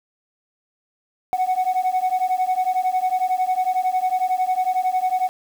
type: beating tone pair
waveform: sine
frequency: 736 / 747 Hz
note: F#5 / F#5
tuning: -9 / +16 cents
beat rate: 11 Hz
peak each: -19 dBFS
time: 1.33-5.29 s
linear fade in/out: 0 ms
effects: tanh soft clip ceiling -15 dBFS + 7-bit